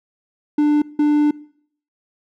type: tone bursts at uneven times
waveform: triangle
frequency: 296.7 Hz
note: D4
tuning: 18 cents sharp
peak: -10 dBFS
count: 2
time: 0.58-0.82 / 0.99-1.31 s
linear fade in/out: 5 ms
effects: noise-tail reverb RT60 0.6 s tail -21 dB re dry